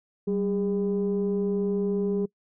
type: tone pair together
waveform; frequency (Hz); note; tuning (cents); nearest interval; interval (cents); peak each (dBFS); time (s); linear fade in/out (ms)
sine; 192.71 / 406.8; G3 / G#4; -29 / -36; octave + minor second; 1293; -25; 0.27-2.26; 10
effects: noise-tail reverb RT60 0.1 s tail -24 dB re dry + tanh soft clip ceiling -18 dBFS